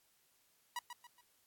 sawtooth tone with echo, 969 Hz, B5, 33 cents flat, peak -34 dBFS, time 0.76-0.79 s, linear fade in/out 2 ms, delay 140 ms, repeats 3, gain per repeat -8 dB, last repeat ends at 1.21 s, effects white hiss -73 dBFS RMS until 1.46 s + AAC 64 kbps

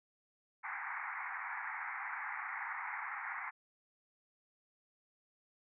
white band-pass noise, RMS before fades -42 dBFS, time 0.63-3.51 s, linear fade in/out 20 ms, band 780 to 2200 Hz, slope 96 dB/octave, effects none

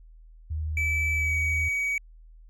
sine tone with vibrato, 77.78 Hz, D#2, in tune, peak -27 dBFS, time 0.5-1.69 s, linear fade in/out 10 ms, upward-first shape sine, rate 12 Hz, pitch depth 9 cents each way
triangle tone with pitch glide, 2308 to 2263 Hz, D7 to C#7, -31 to +35 cents, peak -23 dBFS, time 0.77-1.98 s, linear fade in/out 2 ms, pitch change -34 cents, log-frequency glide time 1.15-1.34 s
effects added 40 Hz sine -47 dBFS peak until 2.49 s

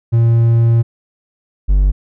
triangle tone pair in turn, 115.9 / 48.53 Hz, A#2 / G1, -10 / -17 cents, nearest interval octave + minor third, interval 1507 cents, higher first, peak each -6 dBFS, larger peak neither, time 0.12-0.83 / 1.68-1.92 s, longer first, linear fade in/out 20 ms, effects none

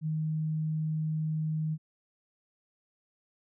sine tone, 156.3 Hz, D#3, 8 cents sharp, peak -28 dBFS, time 0.01-1.78 s, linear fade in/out 50 ms, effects none

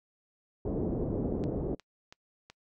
white low-pass noise, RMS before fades -32 dBFS, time 0.65-1.75 s, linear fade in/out 5 ms, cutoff 460 Hz, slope 24 dB/octave
clicks, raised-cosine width 0.2 ms, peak -30 dBFS, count 4, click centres 1.439 / 1.797 / 2.125 / 2.5 s
effects noise-tail reverb RT60 0.1 s tail -25 dB re dry

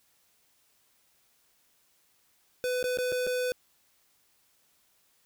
square tone with dropouts, 500 Hz, B4, 21 cents sharp, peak -28 dBFS, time 2.64-3.52 s, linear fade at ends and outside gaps 0 ms, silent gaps 2.828-2.841 / 2.973-2.986 / 3.12-3.124 / 3.267-3.272 s, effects white hiss -68 dBFS RMS until 5.25 s

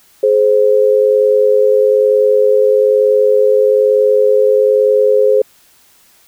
sine tone pair together, 422.2 / 523.3 Hz, G#4 / C5, +29 / 0 cents, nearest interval major third, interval 371 cents, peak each -10 dBFS, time 0.23-5.42 s, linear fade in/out 5 ms, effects white hiss -49 dBFS RMS until 6.27 s

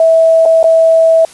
sine tone with dropouts, 652 Hz, E5, 19 cents flat, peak -4 dBFS, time 0-1.25 s, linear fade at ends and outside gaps 2 ms, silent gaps 0.454-0.459 / 0.63-0.641 s, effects white hiss -37 dBFS RMS until 1.33 s + resampled to 24000 Hz

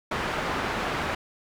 white low-pass noise, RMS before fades -29 dBFS, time 0.11-1.15 s, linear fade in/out 5 ms, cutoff 1600 Hz, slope 12 dB/octave, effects none

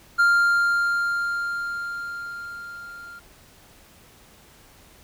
triangle tone with level ramp, 1396.9 Hz, F6, in tune, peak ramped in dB -12 to -37 dBFS, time 0.18-3.2 s, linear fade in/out 20 ms, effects pink hiss -52 dBFS RMS until 5.03 s

